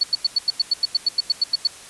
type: tone bursts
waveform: sine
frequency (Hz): 4435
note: C#8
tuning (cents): 0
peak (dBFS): -14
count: 15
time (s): 0.01-1.673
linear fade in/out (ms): 5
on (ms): 25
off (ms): 92
effects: white hiss -41 dBFS RMS until 1.89 s + resampled to 24000 Hz